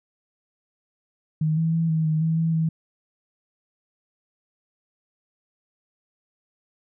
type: tone with pitch steps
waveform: sine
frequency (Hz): 156.1 / 162.6 / 164.5 / 159.4 / 156.3 / 161.6 / 163.3 / 161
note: D#3 / E3 / E3 / D#3 / D#3 / E3 / E3 / E3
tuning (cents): +6 / -23 / -3 / +42 / +8 / -34 / -16 / -41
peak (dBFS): -19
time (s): 1.41-2.69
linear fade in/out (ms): 5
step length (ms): 160
effects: none